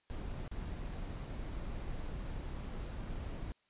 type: noise with dropouts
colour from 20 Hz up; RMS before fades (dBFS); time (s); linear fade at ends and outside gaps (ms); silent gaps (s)
brown; -41; 0.1-3.52; 0; 0.478-0.514
effects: white hiss -75 dBFS RMS until 3.69 s + resampled to 8000 Hz